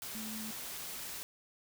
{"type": "tone in noise", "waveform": "sine", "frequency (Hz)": 218.5, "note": "A3", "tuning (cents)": -12, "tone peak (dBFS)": -42, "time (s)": [0.15, 0.51], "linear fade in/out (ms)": 0, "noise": "white", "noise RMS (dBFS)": -43, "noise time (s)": [0.02, 1.23], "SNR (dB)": -2, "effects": []}